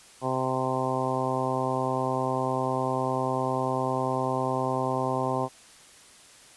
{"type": "harmonic tone", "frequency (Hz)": 130, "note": "C3", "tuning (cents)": -11, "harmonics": [1, 2, 3, 4, 5, 6, 7, 8], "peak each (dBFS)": [-33, -33, -33, -33, -33, -33, -33, -33], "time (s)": [0.21, 5.49], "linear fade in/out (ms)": 50, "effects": ["white hiss -52 dBFS RMS until 6.56 s", "resampled to 24000 Hz"]}